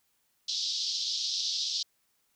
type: band-pass noise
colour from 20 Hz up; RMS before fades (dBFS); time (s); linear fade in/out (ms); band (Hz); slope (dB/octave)
white; -32; 0.48-1.83; 5; 3500 to 5500; 48
effects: white hiss -73 dBFS RMS until 2.35 s